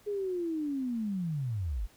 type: linear sweep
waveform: sine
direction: down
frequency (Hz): 420 to 41.2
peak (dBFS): -30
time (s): 0.06-1.87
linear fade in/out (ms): 20
effects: pink hiss -61 dBFS RMS until 1.96 s